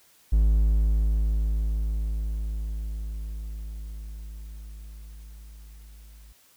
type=tone with level ramp; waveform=triangle; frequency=53.3 Hz; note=G#1; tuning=46 cents sharp; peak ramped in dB=-14 to -44 dBFS; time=0.32-6.33 s; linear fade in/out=10 ms; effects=white hiss -59 dBFS RMS until 6.56 s